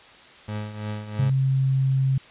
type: tone with tremolo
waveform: 30% pulse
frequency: 105.8 Hz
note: G#2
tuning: 33 cents sharp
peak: -24 dBFS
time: 0.48-1.3 s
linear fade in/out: 5 ms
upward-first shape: triangle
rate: 3 Hz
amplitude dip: 70%
type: tone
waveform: sine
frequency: 133.6 Hz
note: C3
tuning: 36 cents sharp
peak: -18 dBFS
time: 1.19-2.18 s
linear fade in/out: 5 ms
effects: white hiss -48 dBFS RMS until 2.3 s + resampled to 8000 Hz